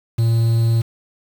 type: tone with quantisation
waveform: triangle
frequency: 114.8 Hz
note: A#2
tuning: 26 cents flat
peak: -11 dBFS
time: 0.18-0.82 s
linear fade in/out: 10 ms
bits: 6
effects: none